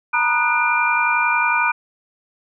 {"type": "tone cluster", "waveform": "sine", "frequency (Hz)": [921, 972, 1230, 1475, 2386], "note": ["A#5", "B5", "D#6", "F#6", "D7"], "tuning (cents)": [-21, -28, -20, -6, 27], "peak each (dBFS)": [-23, -22, -23, -21, -20], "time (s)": [0.13, 1.72], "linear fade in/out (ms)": 10, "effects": []}